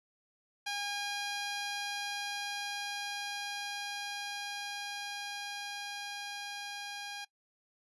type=tone with level ramp; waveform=10% pulse; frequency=813 Hz; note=G#5; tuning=37 cents flat; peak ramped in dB=-26 to -32 dBFS; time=0.66-7.25 s; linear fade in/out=10 ms; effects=noise-tail reverb RT60 0.1 s tail -20 dB re dry + resampled to 24000 Hz